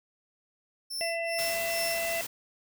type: tone with tremolo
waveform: sawtooth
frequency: 5360 Hz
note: E8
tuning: 28 cents sharp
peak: -29 dBFS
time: 0.9-2.13 s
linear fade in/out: 10 ms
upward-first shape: sine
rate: 2.4 Hz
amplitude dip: 95%
type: harmonic tone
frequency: 670 Hz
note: E5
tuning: 28 cents sharp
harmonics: 1 / 3 / 4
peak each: -31 / -36 / -36 dBFS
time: 1.01-2.21 s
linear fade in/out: 0 ms
type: noise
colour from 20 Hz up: white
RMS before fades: -36 dBFS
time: 1.38-2.27 s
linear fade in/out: 10 ms
effects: none